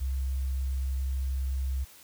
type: tone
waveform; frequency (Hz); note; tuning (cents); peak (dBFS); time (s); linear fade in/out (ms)
sine; 66.1; C2; +18; -27; 0-1.85; 20
effects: white hiss -53 dBFS RMS until 2.03 s